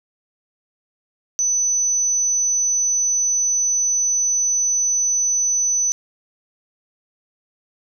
sine tone, 6000 Hz, F#8, 23 cents sharp, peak -16 dBFS, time 1.39-5.92 s, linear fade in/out 0 ms, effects none

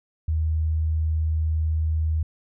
sine tone, 79 Hz, D#2, 27 cents sharp, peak -20 dBFS, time 0.28-2.23 s, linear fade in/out 5 ms, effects none

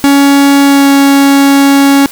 45% pulse tone with pitch glide, 280 to 277.9 Hz, C#4 to C#4, +18 to +4 cents, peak -3 dBFS, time 0.04-2.06 s, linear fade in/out 0 ms, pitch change -14 cents, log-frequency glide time 0.64-0.89 s, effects white hiss -29 dBFS RMS until 2.11 s

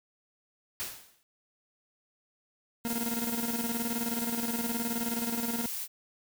white noise with exponential decay, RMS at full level -33 dBFS, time 0.8-1.23 s, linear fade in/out 0 ms, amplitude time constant 93 ms
blue noise, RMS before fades -36 dBFS, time 2.84-5.88 s, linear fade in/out 50 ms
40% pulse tone with tremolo, 233.1 Hz, A#3, in tune, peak -29 dBFS, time 2.85-5.66 s, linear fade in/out 0 ms, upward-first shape square, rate 19 Hz, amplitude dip 60%
effects none

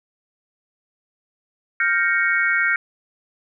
sine chord, G half-diminished seventh, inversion third, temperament equal, 1396.9 / 1568 / 1864.7 / 2217 Hz, F6 / G6 / Bb6 / Db7, 0 / 0 / 0 / 0 cents, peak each -22 dBFS, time 1.8-2.76 s, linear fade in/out 2 ms, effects none

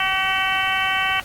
harmonic tone with a mistuned harmonic, 381.5 Hz, G4, 47 cents flat, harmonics 2 / 3 / 4 / 5 / 6 / 7 / 8, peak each -26 / -26 / -26 / -26 / -26 / -26 / -26 dBFS, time 0-1.2 s, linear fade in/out 2 ms, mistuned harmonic 6, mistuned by -23 cents, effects pink hiss -41 dBFS RMS until 1.24 s + AAC 64 kbps

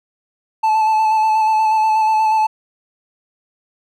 triangle tone with vibrato, 872 Hz, A5, 16 cents flat, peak -10 dBFS, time 0.63-2.47 s, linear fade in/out 10 ms, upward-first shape square, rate 8.3 Hz, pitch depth 17 cents each way, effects none

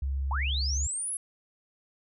sine tone with pitch glide, 68.1 to 69.13 Hz, C#2 to C#2, -30 to -4 cents, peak -27 dBFS, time 0.02-0.87 s, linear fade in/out 5 ms, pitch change +26 cents, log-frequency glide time 0.27-0.64 s
sine linear sweep, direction up, 795 to 11000 Hz, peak -30 dBFS, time 0.31-1.17 s, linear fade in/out 2 ms
effects none

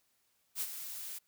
blue noise with ADSR envelope, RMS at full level -34 dBFS, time 0.55-1.19 s, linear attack 61 ms, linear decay 50 ms, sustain -9 dB, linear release 15 ms, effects white hiss -75 dBFS RMS until 1.27 s

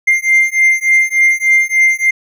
triangle beating tone pair, 2098 / 2101.4 Hz, C7 / C7, +4 / +7 cents, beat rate 3.4 Hz, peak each -10 dBFS, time 0.07-2.11 s, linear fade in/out 10 ms, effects none

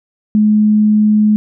sine tone, 212.3 Hz, G#3, 38 cents sharp, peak -7 dBFS, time 0.35-1.36 s, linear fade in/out 0 ms, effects none

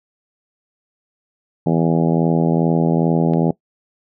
harmonic tone, 82.41 Hz, E2, in tune, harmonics 2 / 3 / 4 / 5 / 6 / 7 / 8 / 9 / 10, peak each -16 / -20 / -22 / -24 / -26 / -27 / -28 / -29 / -30 dBFS, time 1.66-3.51 s, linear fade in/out 5 ms
click, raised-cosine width 0.3 ms, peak -23 dBFS, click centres 3.336 s
effects noise-tail reverb RT60 0.1 s tail -20 dB re dry

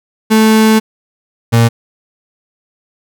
35% pulse tone pair in turn, 219 / 116.01 Hz, A3 / A#2, -8 / -8 cents, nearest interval major seventh, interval 1100 cents, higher first, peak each -4 dBFS, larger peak neither, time 0.3-0.8 / 1.52-1.69 s, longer first, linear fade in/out 20 ms, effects none

